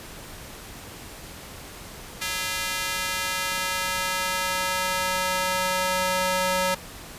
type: tone with high-pass filter sweep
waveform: square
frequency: 185 Hz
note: F#3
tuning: in tune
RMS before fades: -26 dBFS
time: 2.21-6.75 s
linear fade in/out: 10 ms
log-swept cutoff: 2000 to 590 Hz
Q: 0.81
effects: pink hiss -41 dBFS RMS until 7.18 s + resampled to 32000 Hz